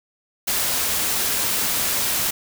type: noise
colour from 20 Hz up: white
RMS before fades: -22 dBFS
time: 0.47-2.31 s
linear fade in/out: 10 ms
effects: none